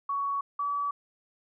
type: tone pair in turn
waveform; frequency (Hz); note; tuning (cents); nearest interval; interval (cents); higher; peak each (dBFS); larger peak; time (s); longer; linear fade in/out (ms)
sine; 1120 / 1145.5; C#6 / D6; +18 / -44; unison; 38; second; -27; neither; 0.09-0.41 / 0.59-0.91; neither; 5
effects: none